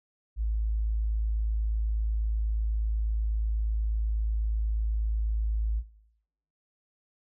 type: tone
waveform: sine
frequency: 54.1 Hz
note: A1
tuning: 29 cents flat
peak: -25 dBFS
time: 0.36-5.83 s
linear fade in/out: 50 ms
effects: noise-tail reverb RT60 0.8 s tail -19 dB re dry